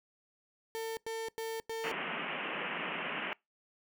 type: tone bursts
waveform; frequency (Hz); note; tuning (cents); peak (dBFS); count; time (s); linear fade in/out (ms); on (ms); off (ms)
35% pulse; 450; A4; +39; -34; 4; 0.75-1.915; 0; 220; 95
type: band-pass noise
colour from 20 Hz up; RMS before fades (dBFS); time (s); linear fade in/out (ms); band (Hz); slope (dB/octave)
white; -38; 1.84-3.33; 0; 150 to 3000; 96
effects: noise-tail reverb RT60 0.2 s tail -25 dB re dry